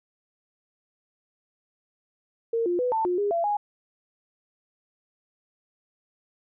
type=tone with pitch steps; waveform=sine; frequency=459.7 / 351.5 / 496.7 / 889 / 357.4 / 408.3 / 678 / 827 Hz; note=A#4 / F4 / B4 / A5 / F4 / G#4 / E5 / G#5; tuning=-24 / +11 / +10 / +18 / +40 / -29 / +49 / -8 cents; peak=-22 dBFS; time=2.53-3.57 s; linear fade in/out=5 ms; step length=130 ms; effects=none